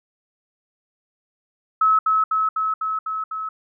sine tone with echo, 1292 Hz, E6, 35 cents flat, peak -13 dBFS, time 1.81-1.99 s, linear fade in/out 5 ms, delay 250 ms, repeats 6, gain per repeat -2 dB, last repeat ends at 3.49 s, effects none

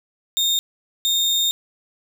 35% pulse tone bursts at uneven times, 3663 Hz, A#7, 31 cents flat, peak -15 dBFS, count 2, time 0.37-0.59 / 1.05-1.51 s, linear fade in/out 0 ms, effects none

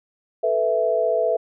sine chord, A suspended second, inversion none, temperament just, 440 / 495 / 660 Hz, A4 / B4 / E5, 0 / +4 / +2 cents, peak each -24 / -23 / -20 dBFS, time 0.43-1.37 s, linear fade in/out 10 ms, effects none

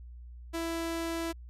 sawtooth tone, 331.8 Hz, E4, 11 cents sharp, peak -28 dBFS, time 0.53-1.33 s, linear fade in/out 20 ms, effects added 60 Hz sine -44 dBFS peak until 1.49 s + resampled to 32000 Hz

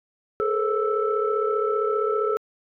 sine tone cluster, 423.9 / 459.1 / 531 / 1319 Hz, G#4 / A#4 / C5 / E6, +35 / -26 / +25 / +1 cents, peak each -23 / -27 / -31 / -26 dBFS, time 0.4-2.37 s, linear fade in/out 0 ms, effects tanh soft clip ceiling -10 dBFS

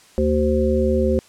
harmonic tone with a mistuned harmonic, 75.4 Hz, D2, 46 cents sharp, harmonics 1 / 3 / 5 / 7, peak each -21 / -21 / -21 / -21 dBFS, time 0.18-1.19 s, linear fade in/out 0 ms, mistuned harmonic 7, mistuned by -19 cents, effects white hiss -50 dBFS RMS until 1.28 s + low-pass 9000 Hz 12 dB/octave

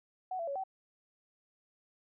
sine tone with pitch steps, 744 / 672 / 559 / 765 Hz, F#5 / E5 / C#5 / G5, +9 / +33 / +14 / -42 cents, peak -34 dBFS, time 0.31-0.638 s, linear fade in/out 5 ms, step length 82 ms, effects none

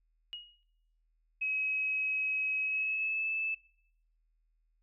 sine tone with exponential decay, 2885 Hz, F#7, 44 cents flat, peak -36 dBFS, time 0.33-0.63 s, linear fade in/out 0 ms, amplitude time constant 65 ms
sine tone with pitch glide, 2550 to 2623 Hz, D#7 to E7, +42 to -9 cents, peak -30 dBFS, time 1.41-3.55 s, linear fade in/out 10 ms, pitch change +49 cents, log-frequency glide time 2.61-3.3 s
effects noise-tail reverb RT60 0.7 s tail -21 dB re dry + added 40 Hz sine -70 dBFS peak until 4.82 s

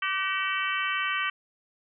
harmonic tone with a mistuned harmonic, 381.3 Hz, G4, 48 cents flat, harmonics 3 / 4 / 5 / 6 / 7 / 8, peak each -31 / -32 / -33 / -34 / -34 / -35 dBFS, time 0.02-1.3 s, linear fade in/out 5 ms, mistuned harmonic 3, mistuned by +39 cents, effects none

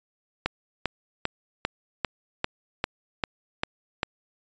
click train, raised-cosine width 0.3 ms, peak -8 dBFS, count 10, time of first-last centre 0.46-4.031 s, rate 2.52 Hz, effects resampled to 16000 Hz

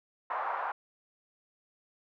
white band-pass noise, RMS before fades -34 dBFS, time 0.3-0.72 s, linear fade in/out 5 ms, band 720 to 1200 Hz, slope 24 dB/octave, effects none

